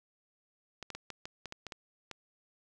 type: clicks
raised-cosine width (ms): 0.2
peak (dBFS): -24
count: 10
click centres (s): 0.827 / 0.903 / 0.95 / 1.103 / 1.255 / 1.457 / 1.524 / 1.667 / 1.722 / 2.113
effects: none